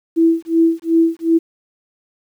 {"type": "tone with tremolo", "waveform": "sine", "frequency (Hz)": 329.6, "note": "E4", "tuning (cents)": 0, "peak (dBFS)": -8, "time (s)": [0.16, 1.39], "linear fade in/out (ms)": 20, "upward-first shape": "sine", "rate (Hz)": 2.7, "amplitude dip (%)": 100, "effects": ["8-bit"]}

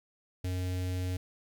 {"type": "tone with notch filter", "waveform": "square", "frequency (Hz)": 91.3, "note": "F#2", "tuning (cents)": -23, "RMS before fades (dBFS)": -33, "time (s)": [0.44, 1.17], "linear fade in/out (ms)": 5, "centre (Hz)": 1100, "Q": 0.92, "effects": ["11-bit"]}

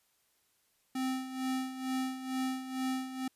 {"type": "tone with tremolo", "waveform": "square", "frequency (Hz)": 260.3, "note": "C4", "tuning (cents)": -9, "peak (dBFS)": -31, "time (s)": [0.95, 3.28], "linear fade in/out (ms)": 5, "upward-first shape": "sine", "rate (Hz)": 2.2, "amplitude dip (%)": 70, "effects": ["white hiss -73 dBFS RMS until 3.35 s", "resampled to 32000 Hz"]}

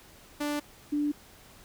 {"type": "tone pair in turn", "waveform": ["sawtooth", "sine"], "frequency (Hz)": [293.7, 293.7], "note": ["D4", "D4"], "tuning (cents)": [0, 0], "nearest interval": "unison", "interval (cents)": 0, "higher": "neither", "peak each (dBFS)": -25, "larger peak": "neither", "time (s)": [[0.4, 0.6], [0.92, 1.12]], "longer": "neither", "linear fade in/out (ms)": 10, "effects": ["pink hiss -54 dBFS RMS until 1.64 s"]}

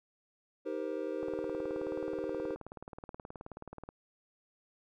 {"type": "chord", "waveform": "triangle", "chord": "C minor seventh", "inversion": "first", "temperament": "just", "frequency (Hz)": [314, 392.4, 470.9, 523.3], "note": ["Eb4", "G4", "Bb4", "C5"], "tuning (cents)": [16, 2, 18, 0], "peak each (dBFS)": -38, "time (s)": [0.65, 2.56], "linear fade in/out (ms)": 20}
{"type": "click train", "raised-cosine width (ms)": 1, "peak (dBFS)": -30, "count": 51, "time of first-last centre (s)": [1.23, 3.89], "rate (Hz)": 18.8}
{"effects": []}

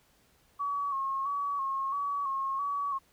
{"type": "tone with vibrato", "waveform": "sine", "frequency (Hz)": 1108.7, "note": "C#6", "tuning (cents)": 0, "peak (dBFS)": -29, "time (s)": [0.59, 2.99], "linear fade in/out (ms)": 20, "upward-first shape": "square", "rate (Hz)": 1.5, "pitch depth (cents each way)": 41, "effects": ["pink hiss -66 dBFS RMS until 3.12 s"]}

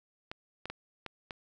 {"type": "clicks", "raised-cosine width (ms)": 0.3, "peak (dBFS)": -23, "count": 5, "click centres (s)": [0.315, 0.656, 0.7, 1.063, 1.308], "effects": []}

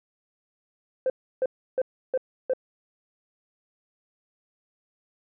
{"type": "tone bursts", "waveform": "sine", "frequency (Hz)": 518, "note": "C5", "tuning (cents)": -17, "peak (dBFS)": -19, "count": 5, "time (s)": [1.06, 2.535], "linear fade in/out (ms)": 2, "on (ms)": 39, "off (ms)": 320, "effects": ["tanh soft clip ceiling -18 dBFS"]}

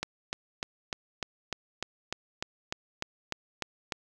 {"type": "click train", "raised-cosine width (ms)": 0.2, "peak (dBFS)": -14, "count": 14, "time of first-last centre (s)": [0.03, 3.922], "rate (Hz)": 3.34, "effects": []}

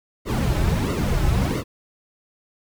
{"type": "noise with flanger", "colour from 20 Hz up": "brown", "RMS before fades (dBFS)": -21, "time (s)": [0.25, 1.64], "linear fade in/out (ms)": 50, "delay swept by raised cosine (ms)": [1.2, 4.3], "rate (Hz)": 1.5, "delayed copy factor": -0.9, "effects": []}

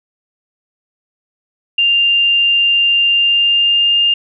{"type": "tone with pitch glide", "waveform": "sine", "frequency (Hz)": [2794, 2812], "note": ["F7", "F7"], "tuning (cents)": [0, 11], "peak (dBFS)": -9, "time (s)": [1.78, 4.14], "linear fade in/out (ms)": 5, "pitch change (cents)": 11, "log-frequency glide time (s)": [3.11, 4.01], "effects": []}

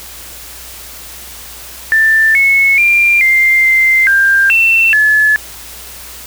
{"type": "tone with pitch steps", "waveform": "sine", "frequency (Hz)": [1775, 2195, 2385, 2097, 2084, 1591, 2689, 1718], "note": ["A6", "C#7", "D7", "C7", "C7", "G6", "E7", "A6"], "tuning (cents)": [15, -18, 26, 3, -7, 25, 34, -42], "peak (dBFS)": -6, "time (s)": [1.92, 5.36], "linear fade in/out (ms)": 0, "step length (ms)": 430, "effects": ["added 60 Hz sine -39 dBFS peak until 6.26 s", "white hiss -31 dBFS RMS until 6.26 s"]}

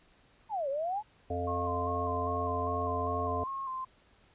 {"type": "exponential two-way sweep", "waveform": "sine", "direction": "down then up", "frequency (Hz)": [924, 531, 879], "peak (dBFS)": -30, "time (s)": [0.49, 1.03], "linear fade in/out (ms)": 50, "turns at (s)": 0.69}
{"type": "harmonic tone", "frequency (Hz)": 87.8, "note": "F2", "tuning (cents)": 10, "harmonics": [1, 3, 5, 7, 8], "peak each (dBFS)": [-36, -40, -37, -39, -36], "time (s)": [1.3, 3.44], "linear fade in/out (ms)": 5}
{"type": "tone with vibrato", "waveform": "sine", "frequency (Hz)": 1062, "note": "C6", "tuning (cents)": 25, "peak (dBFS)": -34, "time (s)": [1.47, 3.85], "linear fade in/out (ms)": 10, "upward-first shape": "square", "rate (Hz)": 2.5, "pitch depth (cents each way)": 33}
{"effects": ["pink hiss -64 dBFS RMS until 4.34 s", "resampled to 8000 Hz"]}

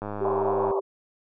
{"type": "click train", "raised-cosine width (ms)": 1, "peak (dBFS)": -19, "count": 72, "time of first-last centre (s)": [0.02, 0.709], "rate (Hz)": 103}
{"type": "tone", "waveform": "sine", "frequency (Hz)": 391.2, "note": "G4", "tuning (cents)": -4, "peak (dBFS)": -24, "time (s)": [0.2, 0.81], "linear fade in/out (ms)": 20}
{"type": "band-pass noise", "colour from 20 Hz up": "white", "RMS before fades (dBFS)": -29, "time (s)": [0.24, 0.8], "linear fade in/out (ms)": 10, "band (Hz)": [460, 1100], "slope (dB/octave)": 96}
{"effects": []}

